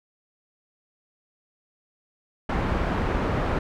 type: low-pass noise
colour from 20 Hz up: pink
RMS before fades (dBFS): -25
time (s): 2.49-3.59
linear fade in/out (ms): 5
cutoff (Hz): 1500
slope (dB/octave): 12
effects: none